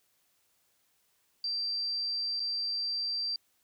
sine tone with dropouts, 4699 Hz, D8, in tune, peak -30 dBFS, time 1.44-3.36 s, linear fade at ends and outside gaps 2 ms, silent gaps 2.397-2.401 s, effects white hiss -72 dBFS RMS until 3.63 s

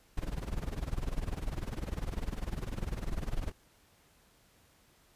brown noise with tremolo, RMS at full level -32 dBFS, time 0.17-3.52 s, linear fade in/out 5 ms, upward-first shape sine, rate 20 Hz, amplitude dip 85%, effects pink hiss -65 dBFS RMS until 5.15 s + resampled to 32000 Hz

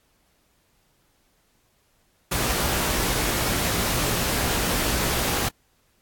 pink noise with comb filter, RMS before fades -24 dBFS, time 2.31-5.49 s, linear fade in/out 10 ms, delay 17 ms, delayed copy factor +0.55, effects pink hiss -65 dBFS RMS until 6.01 s + AAC 64 kbps

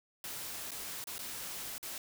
white noise with dropouts, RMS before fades -42 dBFS, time 0.24-1.98 s, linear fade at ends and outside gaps 2 ms, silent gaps 0.708-0.716 / 1.041-1.071 / 1.182-1.19 / 1.781-1.828 s, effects none

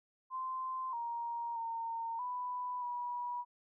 sine tone with pitch steps, 1038 / 938 / 916 / 992 / 972 Hz, C6 / A#5 / A#5 / B5 / B5, -14 / +11 / -31 / +7 / -28 cents, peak -36 dBFS, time 0.3-3.45 s, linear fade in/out 50 ms, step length 630 ms, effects none

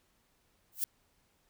violet noise with exponential growth, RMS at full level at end -27 dBFS, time 0.72-0.84 s, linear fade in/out 1 ms, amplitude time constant 24 ms, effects pink hiss -72 dBFS RMS until 1.49 s

